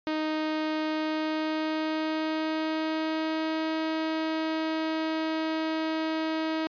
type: tone with pitch glide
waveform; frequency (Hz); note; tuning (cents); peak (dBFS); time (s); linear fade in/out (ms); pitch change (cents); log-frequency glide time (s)
sawtooth; 311.1 to 318; D#4 to D#4; 0 to +38; -23; 0.07-6.67; 0; +38; 0.86-3.75
effects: resampled to 11025 Hz